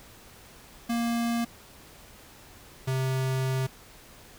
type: tone pair in turn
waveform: square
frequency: 234.1 / 131.38 Hz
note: A#3 / C3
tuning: +8 / +7 cents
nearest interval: minor seventh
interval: 1001 cents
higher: first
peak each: -26 dBFS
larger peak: neither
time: 0.89-1.45 / 2.87-3.67 s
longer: second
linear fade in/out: 10 ms
effects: pink hiss -51 dBFS RMS until 4.38 s